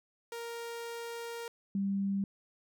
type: tone pair in turn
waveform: sawtooth / sine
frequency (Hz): 466.8 / 197.17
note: A#4 / G3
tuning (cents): +2 / +10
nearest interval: octave + minor third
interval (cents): 1492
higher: first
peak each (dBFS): -35 / -29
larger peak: second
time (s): 0.32-1.48 / 1.75-2.24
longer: first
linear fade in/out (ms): 2
effects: none